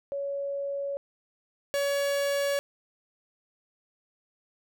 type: tone pair in turn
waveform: sine / 45% pulse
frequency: 560 / 563.9 Hz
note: C#5 / C#5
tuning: +18 / +30 cents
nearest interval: unison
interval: 12 cents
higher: second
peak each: -29 / -25 dBFS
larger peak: second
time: 0.12-0.97 / 1.74-2.59 s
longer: neither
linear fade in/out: 0 ms
effects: none